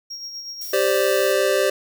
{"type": "tone with tremolo", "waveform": "triangle", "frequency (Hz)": 5588, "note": "F8", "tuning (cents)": 0, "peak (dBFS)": -28, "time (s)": [0.1, 0.73], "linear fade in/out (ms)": 10, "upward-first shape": "sine", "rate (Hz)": 8.2, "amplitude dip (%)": 45}
{"type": "noise", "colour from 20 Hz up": "violet", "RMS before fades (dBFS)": -34, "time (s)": [0.61, 1.33], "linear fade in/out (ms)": 5}
{"type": "chord", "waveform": "square", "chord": "G suspended fourth", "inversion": "none", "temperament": "just", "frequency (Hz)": [392, 522.7, 588], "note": ["G4", "C5", "D5"], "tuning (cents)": [0, -2, 2], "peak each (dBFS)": -22, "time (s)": [0.73, 1.7], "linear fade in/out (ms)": 5}
{"effects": []}